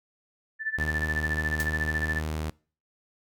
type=tone with tremolo; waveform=sine; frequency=1760 Hz; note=A6; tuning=in tune; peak=-24 dBFS; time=0.59-2.22 s; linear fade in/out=50 ms; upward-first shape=sine; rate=14 Hz; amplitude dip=85%
type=tone with pitch glide; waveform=sawtooth; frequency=77 to 77.63 Hz; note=D#2 to D#2; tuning=-17 to -3 cents; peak=-25 dBFS; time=0.78-2.5 s; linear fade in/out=5 ms; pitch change=+14 cents; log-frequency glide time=1.53-2.08 s
type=noise with exponential decay; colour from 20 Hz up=white; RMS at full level=-31 dBFS; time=1.6-1.71 s; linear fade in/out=0 ms; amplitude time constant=22 ms
effects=noise-tail reverb RT60 0.4 s tail -24 dB re dry + Opus 48 kbps